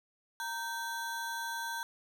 square ring-modulated tone, 1240 Hz, D#6, 6 cents flat, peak -33 dBFS, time 0.4-1.83 s, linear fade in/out 0 ms, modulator 314 Hz, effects none

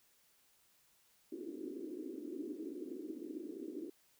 white band-pass noise, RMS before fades -45 dBFS, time 1.32-3.9 s, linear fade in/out 5 ms, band 270 to 370 Hz, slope 48 dB/octave, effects white hiss -71 dBFS RMS until 4.19 s

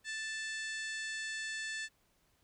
harmonic tone, 880 Hz, A5, in tune, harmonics 2 / 3 / 4 / 5 / 6 / 7 / 8 / 9 / 10, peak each -39 / -47 / -48 / -49 / -54 / -55 / -52 / -52 / -58 dBFS, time 0.04-1.89 s, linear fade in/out 50 ms, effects pink hiss -73 dBFS RMS until 2.43 s

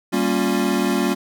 square chord, G half-diminished seventh, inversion none, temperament equal with one note detuned, 196 / 233.1 / 277.2 / 354.1 Hz, G3 / Bb3 / Db4 / F4, 0 / 0 / 0 / +24 cents, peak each -24 dBFS, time 0.12-1.15 s, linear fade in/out 20 ms, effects none

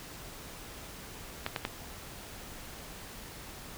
clicks, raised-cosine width 0.3 ms, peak -15 dBFS, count 3, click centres 1.464 / 1.562 / 1.651 s, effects pink hiss -46 dBFS RMS until 3.77 s

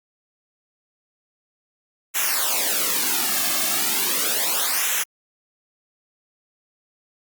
white noise with flanger, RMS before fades -22 dBFS, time 2.14-5.04 s, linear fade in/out 20 ms, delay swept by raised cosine 0.21 to 2.11 ms, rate 0.36 Hz, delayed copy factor -0.8, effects high-pass 200 Hz 12 dB/octave + Opus 48 kbps

